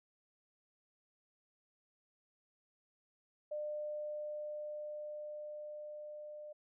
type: tone with level ramp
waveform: sine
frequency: 600 Hz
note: D5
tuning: 37 cents sharp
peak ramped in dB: -37 to -46 dBFS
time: 3.51-6.53 s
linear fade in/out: 10 ms
effects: none